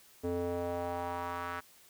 square tone with band-pass filter sweep, 87.31 Hz, F2, in tune, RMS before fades -36 dBFS, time 0.23-1.61 s, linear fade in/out 20 ms, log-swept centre 390 to 1400 Hz, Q 2.3, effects white hiss -60 dBFS RMS until 1.89 s

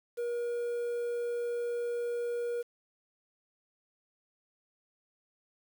triangle tone with quantisation, 477.2 Hz, A#4, 41 cents sharp, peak -29 dBFS, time 0.17-2.63 s, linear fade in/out 20 ms, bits 9, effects none

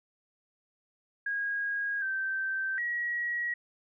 sine tone with pitch steps, 1638 / 1556 / 1910 Hz, G#6 / G6 / A#6, -24 / -13 / +42 cents, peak -29 dBFS, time 1.26-3.54 s, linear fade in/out 5 ms, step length 760 ms, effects none

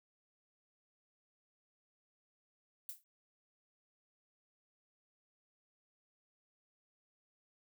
violet noise with exponential decay, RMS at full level -41 dBFS, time 2.89-3.04 s, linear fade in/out 1 ms, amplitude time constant 31 ms, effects none

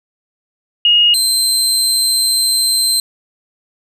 sine / 25% pulse tone pair in turn, 2867 / 4117 Hz, F7 / C8, +45 / -29 cents, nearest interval tritone, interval 626 cents, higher second, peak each -7 dBFS, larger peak neither, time 0.85-1.14 / 1.14-3 s, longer second, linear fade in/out 2 ms, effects none

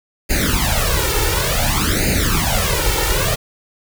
pink noise with flanger, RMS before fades -17 dBFS, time 0.29-3.36 s, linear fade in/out 20 ms, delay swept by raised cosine 0.44 to 2.24 ms, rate 0.56 Hz, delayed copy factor +1, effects none

